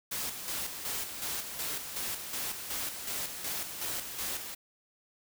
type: noise with tremolo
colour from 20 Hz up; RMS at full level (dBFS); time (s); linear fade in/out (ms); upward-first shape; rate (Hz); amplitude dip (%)
white; -35; 0.11-4.55; 10; square; 2.7; 50
effects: none